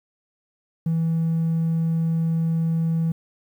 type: tone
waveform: triangle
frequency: 163.8 Hz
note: E3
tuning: 11 cents flat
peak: -16 dBFS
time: 0.86-3.12 s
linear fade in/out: 5 ms
effects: tanh soft clip ceiling -15 dBFS + 9-bit